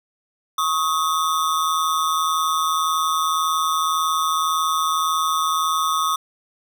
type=ring-modulated tone; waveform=square; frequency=1183 Hz; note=D6; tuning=12 cents sharp; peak=-16 dBFS; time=0.58-6.16 s; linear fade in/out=5 ms; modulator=80.9 Hz; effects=none